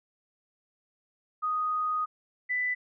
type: tone pair in turn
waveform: sine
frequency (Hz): 1244.5 / 1991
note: D#6 / B6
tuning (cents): 0 / +14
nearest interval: minor sixth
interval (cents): 814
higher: second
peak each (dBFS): -26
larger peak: neither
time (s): 1.42-2.06 / 2.49-2.75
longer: first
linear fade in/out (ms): 20
effects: none